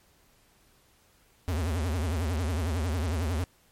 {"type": "tone with vibrato", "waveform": "square", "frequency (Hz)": 82.41, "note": "E2", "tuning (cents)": 0, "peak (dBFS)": -27, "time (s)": [1.48, 3.44], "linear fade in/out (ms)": 0, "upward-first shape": "triangle", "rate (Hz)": 11, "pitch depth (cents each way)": 260, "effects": ["pink hiss -63 dBFS RMS until 3.71 s", "MP3 64 kbps"]}